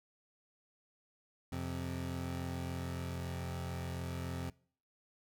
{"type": "tone pair together", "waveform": "25% pulse", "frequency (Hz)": [87, 130.35], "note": ["F2", "C3"], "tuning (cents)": [-6, -6], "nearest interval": "perfect fifth", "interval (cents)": 700, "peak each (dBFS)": [-36, -38], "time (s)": [1.52, 4.5], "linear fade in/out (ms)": 5, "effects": ["noise-tail reverb RT60 0.5 s tail -23 dB re dry"]}